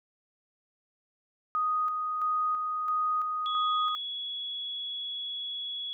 sine tone with tremolo, 1244.5 Hz, D#6, in tune, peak -25 dBFS, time 1.55-3.95 s, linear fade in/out 0 ms, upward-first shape square, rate 1.5 Hz, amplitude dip 35%
sine tone, 3368 Hz, G#7, 24 cents sharp, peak -33 dBFS, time 3.46-5.93 s, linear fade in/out 0 ms
effects none

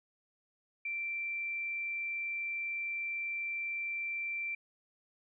sine tone, 2349 Hz, D7, in tune, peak -34 dBFS, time 0.85-4.55 s, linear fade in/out 5 ms, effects none

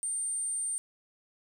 sine tone, 8870 Hz, C#9, in tune, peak -30 dBFS, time 0.03-0.78 s, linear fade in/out 0 ms, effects 10-bit

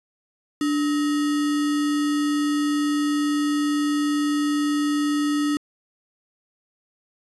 sine tone with sample-and-hold, 293.7 Hz, D4, in tune, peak -19 dBFS, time 0.61-5.57 s, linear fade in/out 2 ms, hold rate 1575 Hz, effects resampled to 24000 Hz

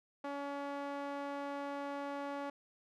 sawtooth tone with band-pass filter, 282.7 Hz, C#4, 34 cents sharp, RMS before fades -41 dBFS, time 0.24-2.5 s, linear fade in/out 5 ms, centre 810 Hz, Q 1, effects none

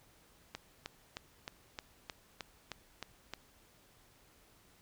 click train, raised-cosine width 0.2 ms, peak -23 dBFS, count 10, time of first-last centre 0.55-3.336 s, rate 3.23 Hz, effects pink hiss -65 dBFS RMS until 4.81 s

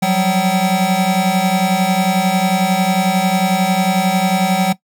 square tone cluster, 180 / 191.1 / 762 Hz, F#3 / G3 / G5, -47 / -44 / -49 cents, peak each -18 dBFS, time 0.02-4.73 s, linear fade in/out 10 ms, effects noise-tail reverb RT60 0.1 s tail -17 dB re dry

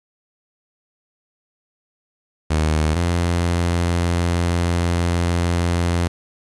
sawtooth tone pair in turn, 77.78 / 86.38 Hz, D#2 / F2, 0 / -18 cents, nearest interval major second, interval 182 cents, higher second, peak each -12 / -13 dBFS, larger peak first, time 2.5-2.95 / 2.95-6.08 s, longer second, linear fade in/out 10 ms, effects resampled to 24000 Hz + 7-bit

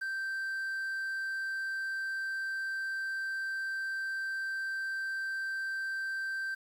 triangle tone with quantisation, 1564 Hz, G6, 4 cents flat, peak -31 dBFS, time 0.01-6.55 s, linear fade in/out 10 ms, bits 10, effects none

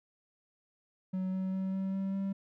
triangle tone with pitch steps, 186.8 / 188.43 / 190.07 / 191.72 / 193.39 / 195.07 Hz, F#3 / F#3 / F#3 / G3 / G3 / G3, +17 / +32 / +47 / -38 / -23 / -8 cents, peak -29 dBFS, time 1.13-2.33 s, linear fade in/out 10 ms, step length 200 ms, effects none

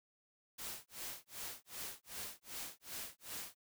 white noise with tremolo, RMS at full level -44 dBFS, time 0.58-3.55 s, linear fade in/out 10 ms, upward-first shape sine, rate 2.6 Hz, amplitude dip 100%, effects none

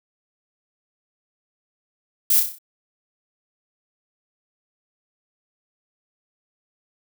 violet noise with echo, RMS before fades -17 dBFS, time 2.3-2.4 s, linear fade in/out 5 ms, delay 31 ms, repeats 6, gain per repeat -5 dB, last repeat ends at 2.586 s, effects none

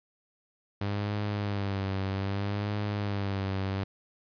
sawtooth tone with vibrato, 100 Hz, G2, 35 cents sharp, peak -25 dBFS, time 0.81-3.84 s, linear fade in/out 5 ms, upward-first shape sine, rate 0.63 Hz, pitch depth 63 cents each way, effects resampled to 11025 Hz + 11-bit

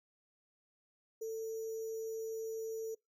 sine tone with sample-and-hold, 446.1 Hz, A4, 24 cents sharp, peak -37 dBFS, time 1.21-2.95 s, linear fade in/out 10 ms, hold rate 6300 Hz, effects noise-tail reverb RT60 0.2 s tail -25 dB re dry

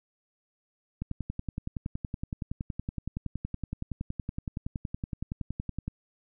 click train, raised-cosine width 5 ms, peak -20 dBFS, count 53, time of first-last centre 1.02-5.88 s, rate 10.7 Hz, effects none

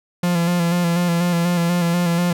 45% pulse tone with vibrato, 172.8 Hz, F3, 18 cents flat, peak -16 dBFS, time 0.23-2.33 s, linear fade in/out 5 ms, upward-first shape square, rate 4.1 Hz, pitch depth 31 cents each way, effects none

